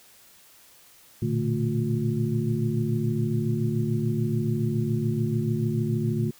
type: tone cluster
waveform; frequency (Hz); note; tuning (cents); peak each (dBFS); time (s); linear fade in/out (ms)
sine; 114.7 / 121.7 / 148 / 221.5 / 355.9; A#2 / B2 / D3 / A3 / F4; -28 / -25 / +14 / +12 / +33; -28 / -31 / -28 / -28 / -32; 1.22-6.31; 5
effects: white hiss -54 dBFS RMS until 6.39 s